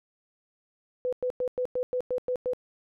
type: tone bursts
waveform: sine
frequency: 501 Hz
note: B4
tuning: 25 cents sharp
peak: -25 dBFS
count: 9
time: 1.05-2.534 s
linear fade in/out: 0 ms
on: 76 ms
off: 100 ms
effects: none